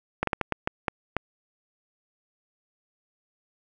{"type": "slowing click train", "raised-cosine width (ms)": 0.5, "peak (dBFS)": -9, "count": 8, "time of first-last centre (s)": [0.23, 1.166], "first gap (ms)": 43, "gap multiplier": 1.37, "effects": []}